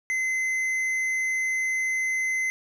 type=tone with tanh clipping; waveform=triangle; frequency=2053 Hz; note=C7; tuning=33 cents flat; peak=-25 dBFS; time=0.1-2.5 s; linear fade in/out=0 ms; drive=12 dB; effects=none